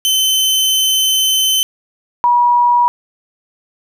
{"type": "tone pair in turn", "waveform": ["sawtooth", "sine"], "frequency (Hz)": [3064, 965.1], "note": ["G7", "B5"], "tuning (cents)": [-40, -40], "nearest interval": "octave + minor sixth", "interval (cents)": 2000, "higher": "first", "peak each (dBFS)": -8, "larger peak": "neither", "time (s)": [[0.05, 1.63], [2.24, 2.88]], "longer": "first", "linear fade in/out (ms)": 0, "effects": []}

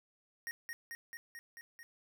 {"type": "tone with echo", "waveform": "square", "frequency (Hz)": 1864.7, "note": "A#6", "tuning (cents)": 0, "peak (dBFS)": -39, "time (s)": [0.47, 0.51], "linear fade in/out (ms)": 0, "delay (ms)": 220, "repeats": 6, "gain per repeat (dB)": -2, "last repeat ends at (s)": 1.83, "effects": []}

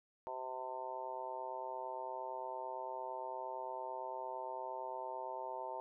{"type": "harmonic tone", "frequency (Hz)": 128.8, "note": "C3", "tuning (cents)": -27, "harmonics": [3, 4, 5, 6, 7, 8], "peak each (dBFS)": [-51, -49, -47, -53, -43, -54], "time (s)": [0.27, 5.8], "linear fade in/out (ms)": 0, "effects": []}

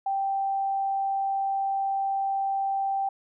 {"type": "tone", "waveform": "sine", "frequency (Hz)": 783, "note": "G5", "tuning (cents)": -2, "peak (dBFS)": -24, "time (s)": [0.06, 3.09], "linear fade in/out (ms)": 5, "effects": []}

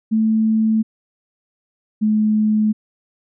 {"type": "tone pair in turn", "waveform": "sine", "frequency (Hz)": [220, 214.4], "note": ["A3", "A3"], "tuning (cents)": [0, -45], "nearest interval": "unison", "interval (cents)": 45, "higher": "first", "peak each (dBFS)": -13, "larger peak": "neither", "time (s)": [[0.11, 0.83], [2.01, 2.73]], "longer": "neither", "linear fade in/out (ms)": 20, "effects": []}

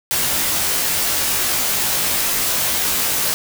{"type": "noise with comb filter", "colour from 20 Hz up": "white", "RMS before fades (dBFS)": -19, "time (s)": [0.11, 3.34], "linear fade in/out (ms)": 0, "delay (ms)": 18, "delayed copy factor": -0.95, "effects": []}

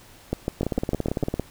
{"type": "two click trains", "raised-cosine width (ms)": 2, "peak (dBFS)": [-11, -10], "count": [15, 7], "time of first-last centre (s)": [[0.61, 1.397], [0.33, 1.235]], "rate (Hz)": [17.8, 6.63], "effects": ["pink hiss -50 dBFS RMS until 1.5 s"]}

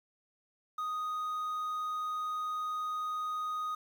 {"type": "tone with quantisation", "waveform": "triangle", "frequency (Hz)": 1244.5, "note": "D#6", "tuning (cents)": 0, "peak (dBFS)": -31, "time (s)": [0.78, 3.75], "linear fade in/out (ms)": 5, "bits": 10, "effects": []}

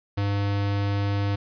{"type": "tone", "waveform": "square", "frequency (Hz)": 100.7, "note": "G2", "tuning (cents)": 47, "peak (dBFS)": -23, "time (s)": [0.17, 1.36], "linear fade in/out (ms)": 10, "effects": ["resampled to 11025 Hz", "9-bit"]}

